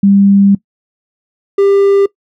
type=tone pair in turn; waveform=sine / triangle; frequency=198.6 / 397.2 Hz; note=G3 / G4; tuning=+23 / +23 cents; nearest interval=octave; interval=1200 cents; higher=second; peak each=-4 dBFS; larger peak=neither; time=0.03-0.55 / 1.58-2.06 s; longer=first; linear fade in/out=5 ms; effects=noise-tail reverb RT60 0.1 s tail -20 dB re dry